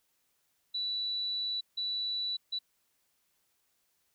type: tone bursts at uneven times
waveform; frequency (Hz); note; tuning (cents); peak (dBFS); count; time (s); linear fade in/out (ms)
sine; 3951; B7; 0; -31; 3; 0.74-1.61 / 1.77-2.37 / 2.52-2.59; 10
effects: white hiss -75 dBFS RMS until 4.14 s